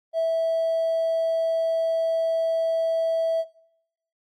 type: tone with hard clipping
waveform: triangle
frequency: 655 Hz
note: E5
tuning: 11 cents flat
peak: -20 dBFS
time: 0.13-3.45 s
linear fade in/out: 50 ms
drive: 3 dB
effects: noise-tail reverb RT60 0.8 s tail -21 dB re dry + AAC 64 kbps